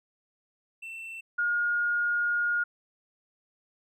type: tone pair in turn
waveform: triangle / sine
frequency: 2684 / 1427.6 Hz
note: E7 / F6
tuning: +31 / +38 cents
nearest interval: major seventh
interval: 1093 cents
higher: first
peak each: -36 / -24 dBFS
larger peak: second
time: 0.82-1.21 / 1.38-2.64 s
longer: second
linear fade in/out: 10 ms
effects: none